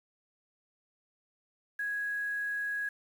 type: tone with quantisation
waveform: sine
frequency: 1661.2 Hz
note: G#6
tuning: in tune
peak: -31 dBFS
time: 1.79-2.89 s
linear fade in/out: 5 ms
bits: 9
effects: none